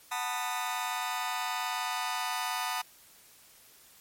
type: chord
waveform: sawtooth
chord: B dominant seventh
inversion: second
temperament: just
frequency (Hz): 740.8 / 889 / 987.8 / 1234.7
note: F#5 / A5 / B5 / D#6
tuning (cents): +2 / +18 / 0 / -14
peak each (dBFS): -33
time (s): 0.11-2.82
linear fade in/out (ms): 10
effects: white hiss -57 dBFS RMS until 4 s + MP3 64 kbps